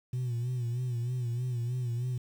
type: tone with vibrato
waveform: sine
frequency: 122.2 Hz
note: B2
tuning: 18 cents flat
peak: -27 dBFS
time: 0.13-2.18 s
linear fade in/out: 5 ms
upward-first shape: sine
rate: 3.2 Hz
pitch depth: 72 cents each way
effects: tanh soft clip ceiling -28 dBFS + 9-bit